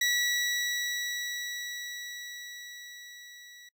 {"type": "tone with level ramp", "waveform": "20% pulse", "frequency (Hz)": 1942, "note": "B6", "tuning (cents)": -30, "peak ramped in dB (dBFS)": [-19, -44], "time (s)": [0.01, 3.69], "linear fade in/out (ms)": 5, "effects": ["noise-tail reverb RT60 0.1 s tail -24 dB re dry"]}